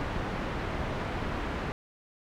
pink low-pass noise, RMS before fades -33 dBFS, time 0-1.72 s, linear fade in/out 0 ms, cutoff 2000 Hz, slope 12 dB/octave, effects none

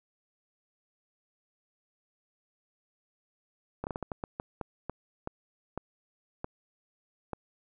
slowing click train, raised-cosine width 1 ms, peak -20 dBFS, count 14, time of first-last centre 3.84-7.333 s, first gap 29 ms, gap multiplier 1.33, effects none

